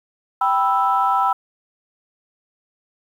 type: chord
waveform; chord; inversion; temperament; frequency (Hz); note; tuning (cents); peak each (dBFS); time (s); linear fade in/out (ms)
sine; E minor; first; equal; 784 / 987.8 / 1318.5; G5 / B5 / E6; 0 / 0 / 0; -19 / -19 / -19; 0.41-1.33; 5
effects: tanh soft clip ceiling -6 dBFS + 8-bit